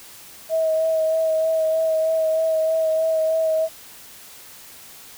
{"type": "tone with vibrato", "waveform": "sine", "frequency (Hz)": 640, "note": "D#5", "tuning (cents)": 49, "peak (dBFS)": -17, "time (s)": [0.49, 3.69], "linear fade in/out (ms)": 50, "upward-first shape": "sine", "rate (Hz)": 3.2, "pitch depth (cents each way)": 17, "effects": ["white hiss -43 dBFS RMS until 5.17 s"]}